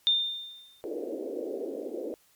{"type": "tone with exponential decay", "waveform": "sine", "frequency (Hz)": 3613, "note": "A7", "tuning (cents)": 45, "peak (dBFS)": -18, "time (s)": [0.07, 0.81], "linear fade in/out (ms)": 0, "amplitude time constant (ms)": 160}
{"type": "band-pass noise", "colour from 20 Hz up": "white", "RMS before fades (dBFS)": -35, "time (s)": [0.84, 2.14], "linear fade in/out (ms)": 0, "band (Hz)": [280, 540], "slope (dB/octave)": 48}
{"effects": ["white hiss -64 dBFS RMS until 2.35 s", "MP3 96 kbps"]}